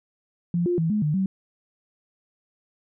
sine tone with pitch steps, 172.8 / 352.4 / 163 / 211.2 / 150.3 / 191.1 Hz, F3 / F4 / E3 / G#3 / D3 / G3, -18 / +16 / -19 / +29 / +40 / -44 cents, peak -20 dBFS, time 0.54-1.26 s, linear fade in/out 2 ms, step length 120 ms, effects none

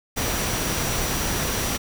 sine tone in noise, 5820 Hz, F#8, 29 cents flat, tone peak -34 dBFS, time 0.16-1.78 s, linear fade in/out 20 ms, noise pink, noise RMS -25 dBFS, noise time 0.16-1.78 s, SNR -12 dB, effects none

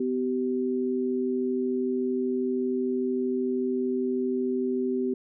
sine tone pair together, 252 / 385.1 Hz, B3 / G4, +35 / -31 cents, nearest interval perfect fifth, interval 734 cents, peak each -27 dBFS, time 0-5.14 s, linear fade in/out 5 ms, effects none

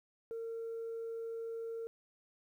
sine tone, 456.7 Hz, A#4, 36 cents flat, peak -37 dBFS, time 0.31-1.87 s, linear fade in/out 0 ms, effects tanh soft clip ceiling -36 dBFS + 12-bit

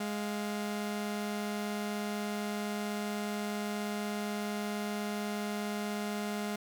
sawtooth tone pair together, 208.1 / 700 Hz, G#3 / F5, +4 / +4 cents, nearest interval octave + major sixth, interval 2100 cents, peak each -30 / -38 dBFS, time 0-6.56 s, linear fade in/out 5 ms, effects none

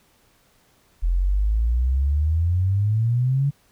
sine exponential sweep, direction up, 41.62 to 143.8 Hz, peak -17 dBFS, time 1.02-3.51 s, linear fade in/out 20 ms, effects pink hiss -60 dBFS RMS until 3.71 s

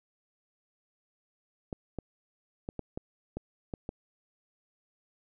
clicks, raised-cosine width 2 ms, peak -22 dBFS, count 8, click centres 1.728 / 1.987 / 2.689 / 2.793 / 2.975 / 3.37 / 3.738 / 3.891 s, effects none

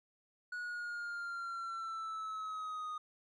triangle linear sweep, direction down, 1464 to 1234 Hz, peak -37 dBFS, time 0.52-2.98 s, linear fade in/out 5 ms, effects resampled to 22050 Hz

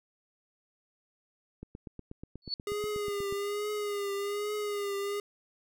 click train, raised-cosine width 3 ms, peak -29 dBFS, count 15, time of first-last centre 1.63-3.325 s, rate 8.26 Hz
sine tone with exponential growth, 4435 Hz, C#8, in tune, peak -26 dBFS, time 2.42-2.54 s, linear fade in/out 1 ms, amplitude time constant 24 ms
square tone with vibrato, 409.4 Hz, G#4, 25 cents flat, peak -32 dBFS, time 2.67-5.2 s, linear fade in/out 2 ms, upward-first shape triangle, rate 1.2 Hz, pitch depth 53 cents each way
effects none

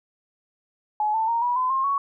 sine tone with pitch steps, 848 / 887.6 / 929 / 972.4 / 1017.8 / 1065.3 / 1115.1 Hz, G#5 / A5 / A#5 / B5 / C6 / C6 / C#6, +36 / +15 / -6 / -27 / -48 / +31 / +10 cents, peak -20 dBFS, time 1-1.98 s, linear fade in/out 2 ms, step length 140 ms, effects none

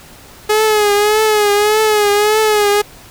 sawtooth tone with vibrato, 421.7 Hz, G#4, 26 cents sharp, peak -6 dBFS, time 0.49-2.82 s, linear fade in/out 10 ms, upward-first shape triangle, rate 1.7 Hz, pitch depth 67 cents each way, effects pink hiss -39 dBFS RMS until 3.1 s

